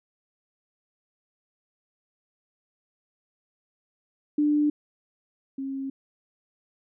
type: tone pair in turn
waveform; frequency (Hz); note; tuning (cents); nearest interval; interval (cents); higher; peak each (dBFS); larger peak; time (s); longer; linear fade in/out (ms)
sine; 296.6 / 270.4; D4 / C#4; +17 / -43; major second; 160; first; -19 / -29; first; 4.38-4.7 / 5.58-5.9; neither; 5
effects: none